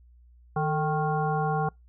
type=harmonic tone with a mistuned harmonic; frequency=155.56 Hz; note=D#3; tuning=in tune; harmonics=1 / 3 / 5 / 7 / 9; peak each=-27 / -31 / -28 / -34 / -37 dBFS; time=0.56-1.69 s; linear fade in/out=5 ms; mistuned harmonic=3; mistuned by=-81 cents; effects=noise-tail reverb RT60 0.2 s tail -26 dB re dry + added 60 Hz sine -52 dBFS peak until 1.88 s